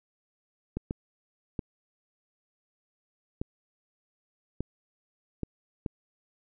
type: clicks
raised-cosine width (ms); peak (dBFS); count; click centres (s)
3; -18; 7; 0.77 / 0.909 / 1.592 / 3.415 / 4.606 / 5.433 / 5.862
effects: none